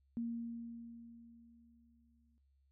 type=tone with exponential decay; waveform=sine; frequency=233.1 Hz; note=A#3; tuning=in tune; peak=-35 dBFS; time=0.17-2.38 s; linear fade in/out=0 ms; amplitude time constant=480 ms; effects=noise-tail reverb RT60 0.3 s tail -24 dB re dry + added 68 Hz sine -70 dBFS peak until 2.71 s